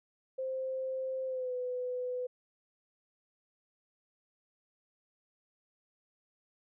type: tone with pitch glide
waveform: sine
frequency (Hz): 523.3 to 499.7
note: C5 to B4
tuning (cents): 0 to +20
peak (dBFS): -33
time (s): 0.38-2.27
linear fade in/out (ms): 10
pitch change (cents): -80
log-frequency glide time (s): 1.26-1.54
effects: none